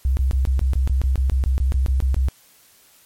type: tone bursts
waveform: sine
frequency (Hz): 65.41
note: C2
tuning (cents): 0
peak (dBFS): -15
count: 16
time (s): 0.05-2.285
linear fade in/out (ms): 0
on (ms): 120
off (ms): 21
effects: white hiss -53 dBFS RMS until 3.05 s + MP3 64 kbps